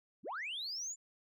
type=linear sweep; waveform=sine; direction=up; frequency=121.5 to 7210 Hz; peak=-37 dBFS; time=0.23-0.96 s; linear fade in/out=50 ms; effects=tanh soft clip ceiling -35 dBFS